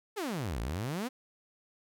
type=exponential two-way sweep; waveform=sawtooth; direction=down then up; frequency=457 to 53 to 270.1 Hz; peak=-29 dBFS; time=0.16-1.09 s; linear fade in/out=20 ms; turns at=0.6 s; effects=none